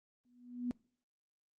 sine tone with exponential growth, 244.8 Hz, B3, 15 cents flat, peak -31 dBFS, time 0.25-0.71 s, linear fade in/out 0 ms, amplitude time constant 100 ms, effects noise-tail reverb RT60 0.5 s tail -24 dB re dry + Opus 32 kbps

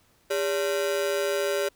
45% pulse ring-modulated tone, 486.7 Hz, B4, 25 cents flat, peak -21 dBFS, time 0.3-1.69 s, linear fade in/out 10 ms, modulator 83.2 Hz, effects pink hiss -63 dBFS RMS until 1.75 s

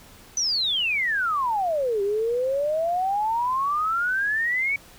sine exponential two-way sweep, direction down then up, 6110 to 392 to 2278 Hz, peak -21 dBFS, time 0.37-4.76 s, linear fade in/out 2 ms, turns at 2.02 s, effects pink hiss -49 dBFS RMS until 4.98 s

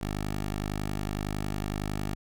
10% pulse tone, 50.9 Hz, G#1, 34 cents flat, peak -22 dBFS, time 0.01-2.15 s, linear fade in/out 5 ms, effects none

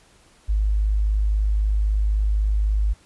sine tone, 51.91 Hz, G#1, in tune, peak -17 dBFS, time 0.48-2.94 s, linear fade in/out 20 ms, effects pink hiss -55 dBFS RMS until 3.05 s + resampled to 24000 Hz

